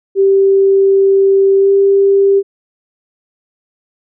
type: tone with pitch glide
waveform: sine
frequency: 390.5 to 394.8 Hz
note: G4 to G4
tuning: -7 to +12 cents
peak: -6 dBFS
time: 0.15-2.43 s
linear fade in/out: 50 ms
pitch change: +19 cents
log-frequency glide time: 1.58-1.7 s
effects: none